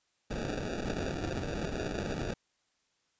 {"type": "noise with sample-and-hold", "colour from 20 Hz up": "blue", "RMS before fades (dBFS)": -35, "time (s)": [0.3, 2.34], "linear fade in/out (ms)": 10, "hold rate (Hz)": 1050, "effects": ["white hiss -75 dBFS RMS until 3.19 s", "resampled to 16000 Hz"]}